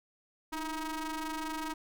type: ring-modulated tone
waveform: sawtooth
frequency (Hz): 319.7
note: D#4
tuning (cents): +47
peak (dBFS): -28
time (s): 0.52-1.74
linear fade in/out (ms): 10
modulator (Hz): 627
effects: none